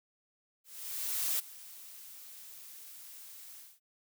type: noise with ADSR envelope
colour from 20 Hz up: blue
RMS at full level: -31 dBFS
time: 0.64-3.8 s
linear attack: 750 ms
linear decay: 14 ms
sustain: -19 dB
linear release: 220 ms
effects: none